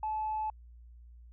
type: tone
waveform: sine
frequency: 864 Hz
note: A5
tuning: 32 cents flat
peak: -30 dBFS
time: 0.03-0.5 s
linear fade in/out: 2 ms
effects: tanh soft clip ceiling -26 dBFS + added 59 Hz sine -50 dBFS peak until 1.32 s